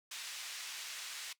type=band-pass noise; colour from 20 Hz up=pink; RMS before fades=-45 dBFS; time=0.11-1.33 s; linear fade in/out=5 ms; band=2200 to 8200 Hz; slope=12 dB/octave; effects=noise-tail reverb RT60 0.1 s tail -18 dB re dry